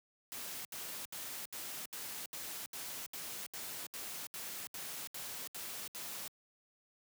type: noise bursts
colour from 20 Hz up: white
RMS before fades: -44 dBFS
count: 15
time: 0.32-6.278 s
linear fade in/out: 0 ms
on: 330 ms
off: 72 ms
effects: high-pass 100 Hz 12 dB/octave